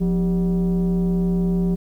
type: tone with frequency modulation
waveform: sine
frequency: 177.6 Hz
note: F3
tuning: 29 cents sharp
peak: -15 dBFS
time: 0-1.76 s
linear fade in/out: 20 ms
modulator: 216 Hz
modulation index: 0.62
effects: tanh soft clip ceiling -15 dBFS + 9-bit